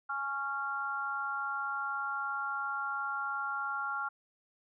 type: chord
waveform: sine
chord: Db major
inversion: second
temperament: just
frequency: 831.5 / 1108.7 / 1385.9 Hz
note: Ab5 / Db6 / F6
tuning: +2 / 0 / -14 cents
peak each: -40 / -40 / -34 dBFS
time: 0.09-4.09 s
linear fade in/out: 10 ms
effects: none